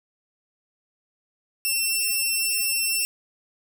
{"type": "tone", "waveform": "10% pulse", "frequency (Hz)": 2698, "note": "E7", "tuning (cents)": 40, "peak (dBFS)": -13, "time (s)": [1.65, 3.05], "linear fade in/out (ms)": 0, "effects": []}